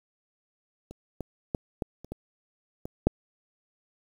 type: clicks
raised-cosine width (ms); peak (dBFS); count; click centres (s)
2; -29 / -20 / -14 / -15 / -30 / -22 / -22 / -6; 8; 0.91 / 1.207 / 1.548 / 1.822 / 2.046 / 2.12 / 2.855 / 3.07
effects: 8-bit